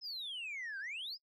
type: exponential two-way sweep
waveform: sine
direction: down then up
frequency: 5250 to 1524 to 5250 Hz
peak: -38 dBFS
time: 0.01-1.18 s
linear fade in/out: 50 ms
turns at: 0.79 s
effects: noise-tail reverb RT60 0.1 s tail -25 dB re dry + tanh soft clip ceiling -38 dBFS

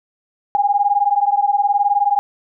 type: beating tone pair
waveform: sine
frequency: 804 / 823 Hz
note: G5 / G#5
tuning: +44 / -16 cents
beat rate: 19 Hz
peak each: -16 dBFS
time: 0.55-2.19 s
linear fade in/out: 0 ms
effects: none

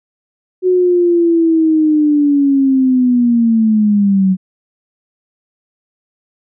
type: linear sweep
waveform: sine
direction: down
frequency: 370 to 185 Hz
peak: -8 dBFS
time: 0.62-4.37 s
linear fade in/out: 50 ms
effects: none

